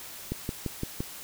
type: click train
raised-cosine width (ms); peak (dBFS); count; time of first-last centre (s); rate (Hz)
3; -17; 5; 0.32-1.005; 5.84
effects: white hiss -43 dBFS RMS until 1.23 s